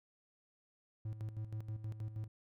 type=tone with tremolo; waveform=triangle; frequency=108.5 Hz; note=A2; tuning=24 cents flat; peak=-36 dBFS; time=1.05-2.28 s; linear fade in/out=5 ms; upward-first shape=square; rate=6.3 Hz; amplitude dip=65%; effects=none